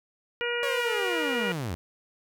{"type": "harmonic tone", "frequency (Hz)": 478.2, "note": "A#4", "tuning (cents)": 44, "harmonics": [1, 2, 3, 4, 5, 6], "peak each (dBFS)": [-30, -40, -33, -35, -35, -35], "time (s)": [0.41, 1.52], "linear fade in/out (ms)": 0}
{"type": "linear sweep", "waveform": "sawtooth", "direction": "down", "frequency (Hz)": [565, 74.7], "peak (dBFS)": -26, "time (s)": [0.63, 1.75], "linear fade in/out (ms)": 0}
{"effects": []}